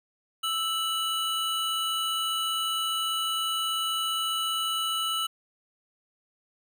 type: tone pair together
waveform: square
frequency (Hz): 1318.5 / 2955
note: E6 / F#7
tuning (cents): 0 / -3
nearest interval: octave + major second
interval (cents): 1397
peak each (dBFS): -31 / -29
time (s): 0.43-5.27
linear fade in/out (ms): 10
effects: none